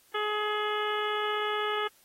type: harmonic tone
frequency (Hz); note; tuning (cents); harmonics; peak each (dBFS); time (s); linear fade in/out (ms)
421.8; G#4; +27; 1 / 2 / 3 / 4 / 5 / 6 / 7 / 8; -32 / -36 / -32 / -37 / -39 / -47 / -38 / -42; 0.14-1.88; 10
effects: white hiss -62 dBFS RMS until 2.04 s + AAC 48 kbps